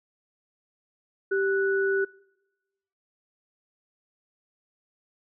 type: tone pair together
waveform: sine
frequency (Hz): 390.2 / 1478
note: G4 / F#6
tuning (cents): -8 / -2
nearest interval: octave + major seventh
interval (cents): 2306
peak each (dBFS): -23 / -28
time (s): 1.31-2.05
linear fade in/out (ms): 10
effects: noise-tail reverb RT60 1.0 s tail -24 dB re dry